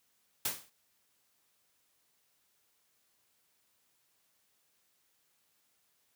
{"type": "noise with exponential decay", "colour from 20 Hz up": "white", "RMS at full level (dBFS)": -29, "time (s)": [0.45, 0.7], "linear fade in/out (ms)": 5, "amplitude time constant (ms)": 54, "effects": ["white hiss -74 dBFS RMS until 6.15 s", "high-pass 60 Hz 12 dB/octave"]}